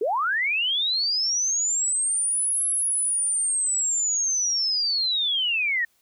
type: linear two-way sweep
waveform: sine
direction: up then down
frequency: 374.5 to 11000 to 1816 Hz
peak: -21 dBFS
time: 0.01-5.85 s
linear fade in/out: 5 ms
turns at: 2.66 s
effects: white hiss -66 dBFS RMS until 6.01 s